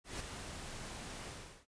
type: noise with ADSR envelope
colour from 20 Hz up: pink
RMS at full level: -40 dBFS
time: 0.04-1.66 s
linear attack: 160 ms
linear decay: 8 ms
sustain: -6 dB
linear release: 390 ms
effects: noise-tail reverb RT60 0.1 s tail -23 dB re dry + resampled to 22050 Hz